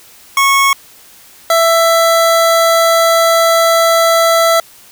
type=tone pair in turn; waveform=25% pulse; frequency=1100 / 663.8 Hz; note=C#6 / E5; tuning=-14 / +12 cents; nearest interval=major sixth; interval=874 cents; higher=first; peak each=-4 dBFS; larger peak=neither; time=0.37-0.73 / 1.5-4.6 s; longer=second; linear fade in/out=2 ms; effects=white hiss -41 dBFS RMS until 4.91 s